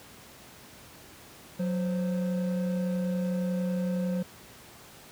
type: tone pair together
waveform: triangle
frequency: 183.4 / 519.3 Hz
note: F#3 / C5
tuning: -15 / -13 cents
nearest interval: octave + tritone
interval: 1802 cents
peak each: -25 / -33 dBFS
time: 1.59-4.23 s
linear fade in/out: 10 ms
effects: pink hiss -50 dBFS RMS until 5.11 s + high-pass 80 Hz 12 dB/octave